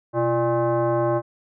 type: tone with frequency modulation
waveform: sine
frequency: 125.1 Hz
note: B2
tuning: 23 cents sharp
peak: -18 dBFS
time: 0.13-1.22 s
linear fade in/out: 50 ms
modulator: 470 Hz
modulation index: 1.7
effects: none